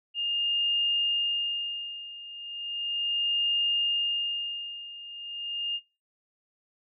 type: tone with tremolo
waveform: sine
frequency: 2823 Hz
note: F7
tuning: 18 cents sharp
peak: -23 dBFS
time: 0.14-5.8 s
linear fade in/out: 50 ms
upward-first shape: sine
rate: 0.36 Hz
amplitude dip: 85%
effects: noise-tail reverb RT60 0.3 s tail -20 dB re dry